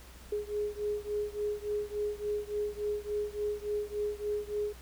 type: beating tone pair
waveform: sine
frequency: 415.4 / 418.9 Hz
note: G#4 / G#4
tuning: 0 / +15 cents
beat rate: 3.5 Hz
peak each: -34 / -35 dBFS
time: 0.32-4.73 s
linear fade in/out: 5 ms
effects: added 60 Hz sine -50 dBFS peak until 4.81 s + pink hiss -54 dBFS RMS until 4.81 s